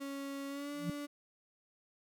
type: tone with pitch glide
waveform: 35% pulse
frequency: 277.2 to 289.6 Hz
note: C#4 to D4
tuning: 0 to -24 cents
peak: -38 dBFS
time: 0-1.07 s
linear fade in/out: 20 ms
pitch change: +76 cents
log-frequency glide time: 0.48-0.72 s
type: tone with exponential growth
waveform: sine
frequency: 170.9 Hz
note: F3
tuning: 37 cents flat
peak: -30 dBFS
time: 0.72-0.9 s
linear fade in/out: 2 ms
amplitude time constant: 37 ms
effects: none